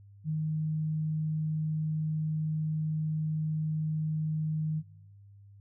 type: tone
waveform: sine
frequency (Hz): 155.56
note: D#3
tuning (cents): 0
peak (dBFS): -28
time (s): 0.24-4.83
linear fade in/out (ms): 50
effects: noise-tail reverb RT60 1.0 s tail -22 dB re dry + added 100 Hz sine -51 dBFS peak until 5.6 s